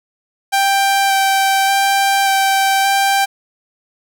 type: tone with vibrato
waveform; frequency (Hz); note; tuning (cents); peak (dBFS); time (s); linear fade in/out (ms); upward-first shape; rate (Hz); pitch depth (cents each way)
sawtooth; 783; G5; -2; -8; 0.52-3.26; 20; square; 0.86; 9
effects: none